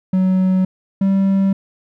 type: tone pair in turn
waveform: triangle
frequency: 186.8 / 194.33 Hz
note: F#3 / G3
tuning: +17 / -15 cents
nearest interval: minor second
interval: 68 cents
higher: second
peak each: -10 dBFS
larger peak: neither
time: 0.13-0.65 / 1.01-1.53 s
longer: neither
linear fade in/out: 5 ms
effects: none